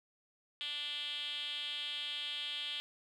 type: tone with band-pass filter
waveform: 5% pulse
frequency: 293.2 Hz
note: D4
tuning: 3 cents flat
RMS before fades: -40 dBFS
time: 0.61-2.8 s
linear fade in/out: 0 ms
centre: 3300 Hz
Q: 6.7
effects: none